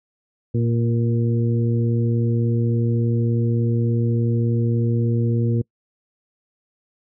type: harmonic tone with a mistuned harmonic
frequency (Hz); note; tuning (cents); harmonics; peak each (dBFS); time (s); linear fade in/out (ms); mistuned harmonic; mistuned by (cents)
116.54; A#2; 0; 1 / 2 / 3 / 4; -18 / -24 / -28 / -30; 0.54-5.62; 10; 4; +16
effects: noise-tail reverb RT60 0.1 s tail -26 dB re dry